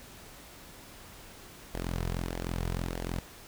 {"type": "tone with flanger", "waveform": "sawtooth", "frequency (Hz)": 43.25, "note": "F1", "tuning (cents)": -16, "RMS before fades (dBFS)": -34, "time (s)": [1.74, 3.19], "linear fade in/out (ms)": 0, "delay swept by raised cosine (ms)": [0.76, 3.66], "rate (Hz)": 1.6, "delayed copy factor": -0.55, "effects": ["pink hiss -50 dBFS RMS until 3.47 s"]}